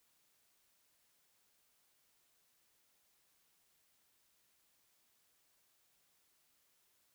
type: silence
effects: white hiss -75 dBFS RMS until 7.14 s